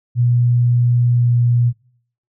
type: tone with pitch glide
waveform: sine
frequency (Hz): 121.2 to 120.43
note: B2 to B2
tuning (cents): -32 to -43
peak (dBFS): -11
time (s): 0.15-1.73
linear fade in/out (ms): 50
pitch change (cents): -11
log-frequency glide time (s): 1.15-1.31
effects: noise-tail reverb RT60 0.6 s tail -24 dB re dry